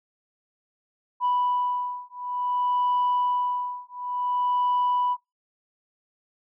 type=beating tone pair; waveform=sine; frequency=987 / 987.56 Hz; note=B5 / B5; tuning=-1 / 0 cents; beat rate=0.56 Hz; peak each=-25 dBFS; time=1.2-5.17 s; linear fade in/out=50 ms; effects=noise-tail reverb RT60 0.2 s tail -22 dB re dry + tanh soft clip ceiling -17 dBFS